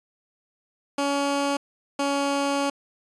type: tone pair in turn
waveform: 15% pulse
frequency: 281.7 / 280.6 Hz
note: C#4 / C#4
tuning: +28 / +21 cents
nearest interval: unison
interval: 7 cents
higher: first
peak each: -16 dBFS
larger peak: neither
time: 0.98-1.57 / 1.99-2.7 s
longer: second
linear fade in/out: 5 ms
effects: resampled to 22050 Hz